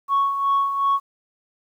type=tone with tremolo; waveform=sine; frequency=1108.7 Hz; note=C#6; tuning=in tune; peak=-14 dBFS; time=0.08-1 s; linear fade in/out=50 ms; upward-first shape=sine; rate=2.7 Hz; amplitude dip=60%; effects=tanh soft clip ceiling -13 dBFS + 9-bit